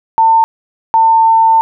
sine tone pair in turn, 899 / 899 Hz, A5 / A5, +37 / +37 cents, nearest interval unison, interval 0 cents, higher neither, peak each -5 dBFS, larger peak neither, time 0.18-0.44 / 0.94-1.61 s, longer second, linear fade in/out 0 ms, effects none

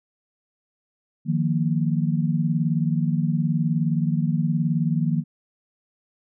sine chord, Eb suspended second, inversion none, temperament equal, 155.56 / 174.61 / 233.1 Hz, Eb3 / F3 / Bb3, 0 / 0 / 0 cents, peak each -22 / -24 / -26 dBFS, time 1.25-5.24 s, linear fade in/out 50 ms, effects none

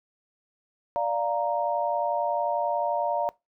sine chord, Bb major, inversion first, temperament equal, 587.3 / 698.5 / 932.3 Hz, D5 / F5 / Bb5, 0 / 0 / 0 cents, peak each -28 dBFS, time 0.96-3.29 s, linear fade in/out 0 ms, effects noise-tail reverb RT60 0.2 s tail -22 dB re dry

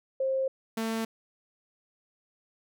sine / sawtooth tone pair in turn, 531 / 224.4 Hz, C5 / A3, +25 / +34 cents, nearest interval octave + minor third, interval 1491 cents, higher first, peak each -25 dBFS, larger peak neither, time 0.2-0.48 / 0.77-1.05 s, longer neither, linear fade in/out 5 ms, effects none

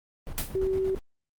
brown noise with tremolo, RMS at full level -34 dBFS, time 0.27-0.99 s, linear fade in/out 0 ms, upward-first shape square, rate 8.7 Hz, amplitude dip 60%
white noise with exponential decay, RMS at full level -27 dBFS, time 0.38-0.58 s, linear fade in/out 0 ms, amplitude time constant 43 ms
sine tone, 380.7 Hz, F#4, 49 cents sharp, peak -24 dBFS, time 0.55-0.95 s, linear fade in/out 2 ms
effects Opus 32 kbps

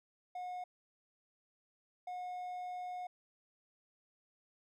triangle tone bursts at uneven times, 724 Hz, F#5, 38 cents flat, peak -38 dBFS, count 2, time 0.35-0.64 / 2.07-3.07 s, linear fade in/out 5 ms, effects none

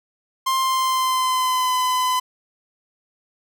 45% pulse tone with pitch glide, 1053 to 1011.3 Hz, C6 to B5, +11 to +41 cents, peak -18 dBFS, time 0.46-2.2 s, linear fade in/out 10 ms, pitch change -70 cents, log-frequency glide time 0.6-1.75 s, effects none

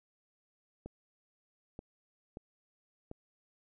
clicks, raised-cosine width 2 ms, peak -30 dBFS, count 4, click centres 0.86 / 1.791 / 2.371 / 3.114 s, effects none

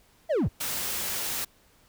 triangle linear sweep, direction down, 690 to 35.79 Hz, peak -20 dBFS, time 0.29-0.49 s, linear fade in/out 20 ms
white noise, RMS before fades -31 dBFS, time 0.6-1.45 s, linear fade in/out 10 ms
effects pink hiss -61 dBFS RMS until 1.88 s

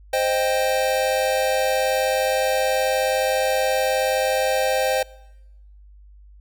square chord, C minor, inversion none, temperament equal with one note detuned, 523.3 / 622.3 / 788.5 Hz, C5 / Eb5 / G5, 0 / 0 / +10 cents, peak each -22 / -25 / -25 dBFS, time 0.13-5.03 s, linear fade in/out 5 ms, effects noise-tail reverb RT60 1.0 s tail -24 dB re dry + added 50 Hz sine -44 dBFS peak until 6.4 s

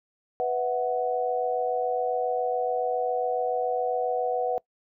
sine chord, B suspended fourth, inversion none, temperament equal with one note detuned, 493.9 / 652.8 / 740 Hz, B4 / E5 / F#5, 0 / -17 / 0 cents, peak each -27 / -32 / -27 dBFS, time 0.4-4.58 s, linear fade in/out 0 ms, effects noise-tail reverb RT60 0.1 s tail -23 dB re dry

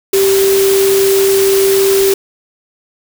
sine tone in noise, 390.1 Hz, G4, 8 cents flat, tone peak -8 dBFS, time 0.13-2.14 s, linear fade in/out 5 ms, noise white, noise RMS -18 dBFS, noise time 0.13-2.14 s, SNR +7 dB, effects none

